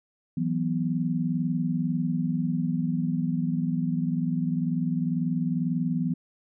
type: chord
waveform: sine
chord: E suspended second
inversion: none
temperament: equal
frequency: 164.81 / 185 / 246.9 Hz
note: E3 / F#3 / B3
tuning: 0 / 0 / 0 cents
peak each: -27 / -30 / -28 dBFS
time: 0.37-6.14 s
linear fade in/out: 5 ms
effects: none